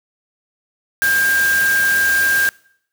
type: tone in noise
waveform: sine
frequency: 1600 Hz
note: G6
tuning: 35 cents sharp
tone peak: -13 dBFS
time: 1.02-2.49 s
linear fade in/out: 0 ms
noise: white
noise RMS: -24 dBFS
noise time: 1.02-2.49 s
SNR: +8 dB
effects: noise-tail reverb RT60 0.7 s tail -24 dB re dry